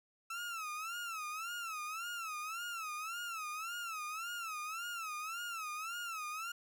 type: tone with vibrato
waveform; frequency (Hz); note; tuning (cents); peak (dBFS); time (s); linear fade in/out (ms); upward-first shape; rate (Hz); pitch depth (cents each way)
30% pulse; 1318.5; E6; 0; -37; 0.3-6.52; 5; sine; 1.8; 140
effects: none